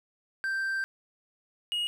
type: tone pair in turn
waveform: triangle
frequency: 1568 / 2879 Hz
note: G6 / F#7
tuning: 0 / -48 cents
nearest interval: major seventh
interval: 1052 cents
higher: second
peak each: -26 dBFS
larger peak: neither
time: 0.44-0.84 / 1.72-1.87 s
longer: first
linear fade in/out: 0 ms
effects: none